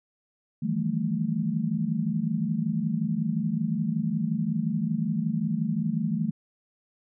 sine tone cluster, 156.2 / 167.8 / 196.2 / 221.6 Hz, D#3 / E3 / G3 / A3, +7 / +31 / +2 / +13 cents, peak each -31 / -30 / -31 / -28 dBFS, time 0.62-6.31 s, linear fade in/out 10 ms, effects none

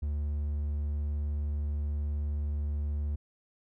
triangle tone, 73.42 Hz, D2, in tune, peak -27 dBFS, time 0.02-3.16 s, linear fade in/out 10 ms, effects none

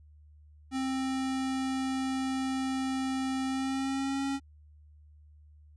square tone with pitch glide, 263.9 to 274 Hz, C4 to C#4, +15 to -20 cents, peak -30 dBFS, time 0.71-4.4 s, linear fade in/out 50 ms, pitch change +65 cents, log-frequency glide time 3.46-4.25 s, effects added 75 Hz sine -53 dBFS peak until 5.76 s + resampled to 22050 Hz

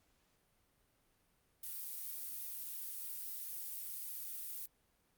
violet noise, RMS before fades -44 dBFS, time 1.63-4.66 s, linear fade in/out 5 ms, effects pink hiss -75 dBFS RMS until 5.17 s + Opus 48 kbps

